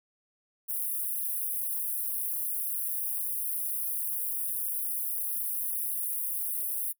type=high-pass noise; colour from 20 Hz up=white; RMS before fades=-32 dBFS; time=0.68-6.93 s; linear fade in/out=20 ms; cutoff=9500 Hz; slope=96 dB/octave; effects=noise-tail reverb RT60 0.1 s tail -22 dB re dry